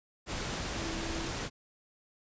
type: tone in noise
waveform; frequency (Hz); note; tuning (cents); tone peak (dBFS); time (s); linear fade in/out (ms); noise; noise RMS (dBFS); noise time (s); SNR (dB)
sine; 329.6; E4; 0; -39; 0.77-1.32; 50; pink; -36; 0.26-1.5; -6
effects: resampled to 16000 Hz